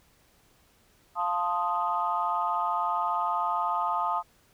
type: chord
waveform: sine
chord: F dominant seventh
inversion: none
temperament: equal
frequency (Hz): 698.5 / 880 / 1046.5 / 1244.5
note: F5 / A5 / C6 / Eb6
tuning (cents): 0 / 0 / 0 / 0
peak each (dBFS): -32 / -29 / -32 / -29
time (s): 1.15-4.23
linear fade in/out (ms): 50
effects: tanh soft clip ceiling -15 dBFS + pink hiss -63 dBFS RMS until 4.53 s